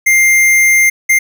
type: tone bursts at uneven times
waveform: square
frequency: 2100 Hz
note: C7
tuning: 6 cents sharp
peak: -7 dBFS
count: 2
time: 0.06-0.9 / 1.09-1.19 s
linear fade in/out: 10 ms
effects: none